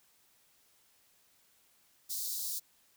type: high-pass noise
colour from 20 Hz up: white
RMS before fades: -37 dBFS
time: 2.09-2.6 s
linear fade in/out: 20 ms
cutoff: 4000 Hz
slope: 48 dB/octave
effects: white hiss -68 dBFS RMS until 2.96 s